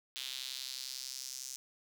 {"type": "tone with high-pass filter sweep", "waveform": "square", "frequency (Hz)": 65.5, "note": "C2", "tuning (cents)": 2, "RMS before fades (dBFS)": -43, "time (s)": [0.16, 1.56], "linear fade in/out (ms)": 0, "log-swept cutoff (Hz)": [3400, 6200], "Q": 2.8, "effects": []}